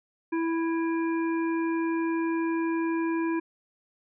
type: harmonic tone with a mistuned harmonic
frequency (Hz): 329.6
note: E4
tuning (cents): 0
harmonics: 1 / 3 / 5 / 7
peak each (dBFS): -25 / -35 / -39 / -42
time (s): 0.32-3.4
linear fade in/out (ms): 10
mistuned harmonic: 7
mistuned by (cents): +64
effects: none